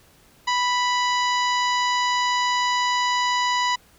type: harmonic tone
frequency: 987 Hz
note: B5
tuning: 1 cent flat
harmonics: 1 / 2 / 3 / 4 / 5 / 6 / 7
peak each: -21 / -26 / -30 / -31 / -33 / -40 / -36 dBFS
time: 0.47-3.76 s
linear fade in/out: 10 ms
effects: pink hiss -55 dBFS RMS until 3.98 s